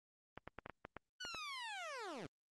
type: clicks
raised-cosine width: 0.5 ms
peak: -31 dBFS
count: 9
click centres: 0.376 / 0.476 / 0.587 / 0.661 / 0.697 / 0.851 / 0.967 / 1.251 / 1.347 s
type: linear sweep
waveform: 15% pulse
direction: down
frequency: 1511 to 118.5 Hz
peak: -38 dBFS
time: 1.2-2.27 s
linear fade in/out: 10 ms
effects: low-pass 7000 Hz 12 dB/octave + Opus 24 kbps